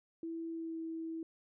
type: tone with pitch glide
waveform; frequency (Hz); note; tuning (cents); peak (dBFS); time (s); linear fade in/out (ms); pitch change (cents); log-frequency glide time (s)
sine; 329.6 to 325.6; E4 to E4; 0 to -21; -38; 0.23-1.23; 2; -21; 0.5-0.78
effects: none